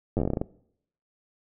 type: slowing click train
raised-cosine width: 2 ms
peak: -13 dBFS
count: 12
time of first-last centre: 0.17-0.415 s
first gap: 9 ms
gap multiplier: 1.17
effects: noise-tail reverb RT60 0.7 s tail -21 dB re dry